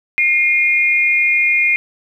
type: tone pair together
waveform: sine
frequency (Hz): 2120 / 2447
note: C7 / D#7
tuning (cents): +22 / -29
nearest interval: major second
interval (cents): 249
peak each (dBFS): -14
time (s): 0.18-1.76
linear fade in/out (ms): 0
effects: 8-bit